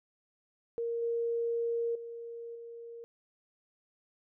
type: tone with level steps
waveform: sine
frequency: 466.2 Hz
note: A#4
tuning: in tune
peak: -31 / -29 / -40 / -43 dBFS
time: 0.78-3.04 s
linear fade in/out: 0 ms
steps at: 1.02 / 1.95 / 2.55 s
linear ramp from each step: 5 ms
effects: none